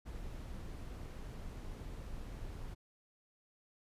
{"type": "noise", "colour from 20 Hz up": "brown", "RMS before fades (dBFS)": -45, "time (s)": [0.05, 2.75], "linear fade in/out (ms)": 20, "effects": ["resampled to 32000 Hz"]}